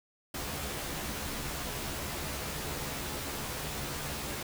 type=noise with comb filter; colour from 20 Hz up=pink; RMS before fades=-37 dBFS; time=0.34-4.43 s; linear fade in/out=5 ms; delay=14 ms; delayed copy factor=+0.7; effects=none